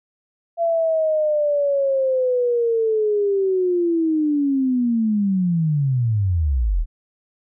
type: linear sweep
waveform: sine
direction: down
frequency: 680 to 34.65 Hz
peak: -16 dBFS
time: 0.57-6.86 s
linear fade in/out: 50 ms
effects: none